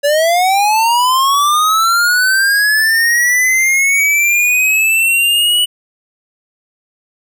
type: linear sweep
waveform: square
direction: up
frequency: 564 to 2960 Hz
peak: -10 dBFS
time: 0.03-5.66 s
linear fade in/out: 20 ms
effects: none